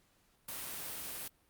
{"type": "noise", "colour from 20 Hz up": "white", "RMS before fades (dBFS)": -42, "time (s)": [0.48, 1.28], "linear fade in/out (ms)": 5, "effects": ["pink hiss -71 dBFS RMS until 1.49 s", "Opus 48 kbps"]}